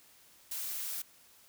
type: noise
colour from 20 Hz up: blue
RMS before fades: -38 dBFS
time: 0.51-1.02 s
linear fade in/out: 5 ms
effects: white hiss -61 dBFS RMS until 1.48 s